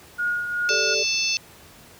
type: tone with tremolo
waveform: sine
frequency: 1437 Hz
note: F6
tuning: 49 cents sharp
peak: -20 dBFS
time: 0.18-0.95 s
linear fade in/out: 20 ms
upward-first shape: triangle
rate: 2.6 Hz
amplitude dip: 55%
type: chord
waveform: sine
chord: G suspended second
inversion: none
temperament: equal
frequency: 392 / 440 / 587.3 Hz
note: G4 / A4 / D5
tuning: 0 / 0 / 0 cents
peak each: -31 / -28 / -30 dBFS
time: 0.69-1.04 s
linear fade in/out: 20 ms
type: harmonic tone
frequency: 880 Hz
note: A5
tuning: in tune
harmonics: 3 / 4 / 5 / 6 / 7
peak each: -25 / -33 / -27 / -27 / -28 dBFS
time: 0.69-1.37 s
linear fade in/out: 0 ms
effects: pink hiss -48 dBFS RMS until 1.99 s + high-pass 60 Hz 12 dB/octave